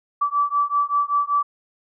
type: beating tone pair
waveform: sine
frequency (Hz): 1154 / 1159.2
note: D6 / D6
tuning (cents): -31 / -23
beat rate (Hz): 5.2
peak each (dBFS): -21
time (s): 0.21-1.43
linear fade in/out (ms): 10
effects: none